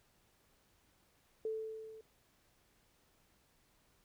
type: tone with level ramp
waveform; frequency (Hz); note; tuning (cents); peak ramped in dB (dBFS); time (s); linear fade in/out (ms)
sine; 440; A4; 0; -34 to -51; 1.45-2.01; 2
effects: pink hiss -72 dBFS RMS until 4.04 s